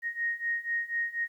sine beating tone pair, 1864.7 / 1868.8 Hz, A#6 / A#6, 0 / +4 cents, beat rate 4.1 Hz, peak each -33 / -31 dBFS, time 0.02-1.28 s, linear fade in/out 50 ms, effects 11-bit

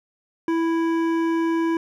sine tone with hard clipping, 330 Hz, E4, 2 cents sharp, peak -21 dBFS, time 0.48-1.77 s, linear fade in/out 2 ms, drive 12 dB, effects none

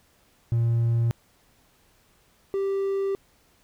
triangle tone pair in turn, 116.5 / 391.9 Hz, A#2 / G4, -1 / 0 cents, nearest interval octave + major sixth, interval 2101 cents, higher second, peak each -17 / -21 dBFS, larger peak first, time 0.52-1.11 / 2.54-3.15 s, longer second, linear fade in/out 0 ms, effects tanh soft clip ceiling -13 dBFS + pink hiss -62 dBFS RMS until 3.63 s

